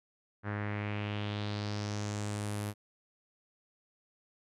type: tone with low-pass filter sweep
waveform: sawtooth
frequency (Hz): 103.83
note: G#2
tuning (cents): 0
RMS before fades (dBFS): -36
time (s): 0.43-2.74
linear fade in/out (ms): 50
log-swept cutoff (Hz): 1600 to 12000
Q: 3
effects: none